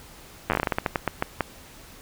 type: slowing click train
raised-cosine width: 0.5 ms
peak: -7 dBFS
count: 16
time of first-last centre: 0.5-1.407 s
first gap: 9 ms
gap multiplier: 1.24
effects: pink hiss -47 dBFS RMS until 2.01 s